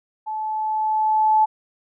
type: tone with level ramp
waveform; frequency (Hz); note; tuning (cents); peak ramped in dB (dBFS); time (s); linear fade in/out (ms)
sine; 866; A5; -28; -25 to -12; 0.26-1.46; 20
effects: none